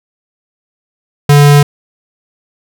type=tone; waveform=square; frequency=144.7 Hz; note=D3; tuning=25 cents flat; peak=-3 dBFS; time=1.29-1.63 s; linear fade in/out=5 ms; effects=none